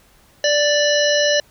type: harmonic tone with a mistuned harmonic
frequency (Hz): 587.3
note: D5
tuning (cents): 0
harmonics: 1 / 3 / 5 / 7 / 9 / 10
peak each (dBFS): -16 / -21 / -23 / -24 / -26 / -26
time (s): 0.44-1.4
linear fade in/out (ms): 2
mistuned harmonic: 7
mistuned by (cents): -22
effects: pink hiss -53 dBFS RMS until 1.5 s